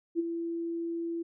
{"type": "tone with ADSR envelope", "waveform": "sine", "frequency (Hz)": 335.8, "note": "E4", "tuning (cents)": 32, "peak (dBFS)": -23, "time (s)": [0.15, 1.23], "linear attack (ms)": 43, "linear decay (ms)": 21, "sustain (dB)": -8, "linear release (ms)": 13, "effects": []}